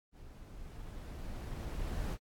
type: noise with level ramp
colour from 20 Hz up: brown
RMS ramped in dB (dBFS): -52 to -35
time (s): 0.12-2.18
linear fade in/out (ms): 50
effects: AAC 64 kbps